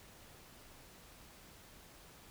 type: silence
effects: pink hiss -58 dBFS RMS until 2.3 s